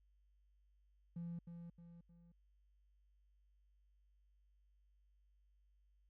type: tone with echo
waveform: triangle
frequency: 170.5 Hz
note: F3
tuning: 41 cents flat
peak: -40 dBFS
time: 1.16-1.39 s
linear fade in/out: 5 ms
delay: 310 ms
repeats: 3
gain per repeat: -7 dB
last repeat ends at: 2.32 s
effects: tanh soft clip ceiling -39 dBFS + added 50 Hz sine -70 dBFS peak until 6.09 s